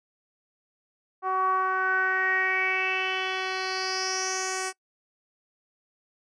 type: tone with low-pass filter sweep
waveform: 10% pulse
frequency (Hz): 376.3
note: F#4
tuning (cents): +29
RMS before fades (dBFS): -27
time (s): 1.22-4.73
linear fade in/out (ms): 50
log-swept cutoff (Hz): 970 to 8000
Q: 5.6
effects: noise-tail reverb RT60 0.1 s tail -23 dB re dry